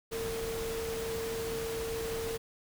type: tone in noise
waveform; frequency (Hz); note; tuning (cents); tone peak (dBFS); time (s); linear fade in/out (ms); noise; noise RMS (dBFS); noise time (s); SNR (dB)
sine; 453.8; A#4; -47; -34; 0.11-2.38; 20; pink; -40; 0.11-2.38; +3
effects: none